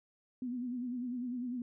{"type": "tone with vibrato", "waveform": "sine", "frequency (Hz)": 246.9, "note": "B3", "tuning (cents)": 0, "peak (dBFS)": -35, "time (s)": [0.42, 1.62], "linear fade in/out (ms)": 2, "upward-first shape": "sine", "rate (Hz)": 10, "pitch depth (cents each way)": 67, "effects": []}